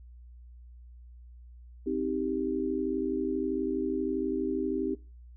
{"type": "chord", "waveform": "sine", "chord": "C minor", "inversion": "none", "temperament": "just", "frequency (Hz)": [261.6, 314, 392.4], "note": ["C4", "Eb4", "G4"], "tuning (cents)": [0, 16, 2], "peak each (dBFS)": -32, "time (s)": [1.86, 4.95], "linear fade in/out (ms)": 10, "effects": ["noise-tail reverb RT60 0.3 s tail -20 dB re dry", "added 60 Hz sine -47 dBFS peak until 5.36 s"]}